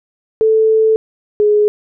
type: tone pair in turn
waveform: sine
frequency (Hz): 440 / 418.6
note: A4 / G#4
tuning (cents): 0 / +14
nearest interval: minor second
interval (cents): 86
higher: first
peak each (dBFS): -8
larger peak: neither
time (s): 0.41-0.96 / 1.4-1.68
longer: first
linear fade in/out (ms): 0
effects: none